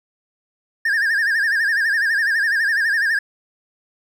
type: tone with vibrato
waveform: triangle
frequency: 1716 Hz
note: A6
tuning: 44 cents flat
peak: -14 dBFS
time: 0.85-3.19 s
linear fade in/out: 5 ms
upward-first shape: sine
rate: 12 Hz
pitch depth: 130 cents each way
effects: none